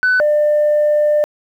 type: tone pair in turn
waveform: sine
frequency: 1500 / 597.3 Hz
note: F#6 / D5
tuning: +23 / +29 cents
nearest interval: octave + major third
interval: 1594 cents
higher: first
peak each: -9 dBFS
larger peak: neither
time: 0.03-0.2 / 0.2-1.24 s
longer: second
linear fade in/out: 0 ms
effects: tanh soft clip ceiling -8 dBFS + 8-bit